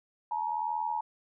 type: tone pair together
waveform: sine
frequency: 862 / 943 Hz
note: A5 / A#5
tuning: -36 / +20 cents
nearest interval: major second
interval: 156 cents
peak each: -32 / -32 dBFS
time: 0.31-1.01 s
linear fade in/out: 5 ms
effects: none